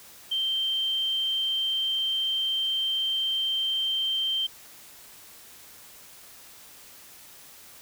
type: tone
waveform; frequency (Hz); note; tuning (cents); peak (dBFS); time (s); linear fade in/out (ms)
sine; 3136; G7; 0; -24; 0.31-4.47; 10
effects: white hiss -49 dBFS RMS until 7.81 s